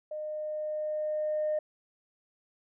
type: tone with level ramp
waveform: sine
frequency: 611 Hz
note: D#5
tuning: 32 cents flat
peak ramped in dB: -34 to -25 dBFS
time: 0.11-1.59 s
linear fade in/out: 5 ms
effects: tanh soft clip ceiling -23 dBFS